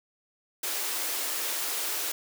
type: high-pass noise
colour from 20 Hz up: white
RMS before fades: -31 dBFS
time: 0.63-2.12 s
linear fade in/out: 5 ms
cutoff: 290 Hz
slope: 48 dB/octave
effects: none